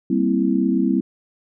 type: chord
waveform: sine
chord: C dominant seventh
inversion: second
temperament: equal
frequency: 196 / 233.1 / 261.6 / 329.6 Hz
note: G3 / Bb3 / C4 / E4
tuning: 0 / 0 / 0 / 0 cents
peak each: -21 / -23 / -20 / -22 dBFS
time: 0.1-1.01 s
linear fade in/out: 5 ms
effects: none